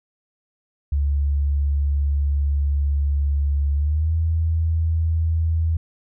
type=tone with pitch glide; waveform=sine; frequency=71.2 to 81.32 Hz; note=C#2 to E2; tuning=+47 to -23 cents; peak=-17 dBFS; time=0.92-5.77 s; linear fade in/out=5 ms; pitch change=+230 cents; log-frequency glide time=3.74-4.14 s; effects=none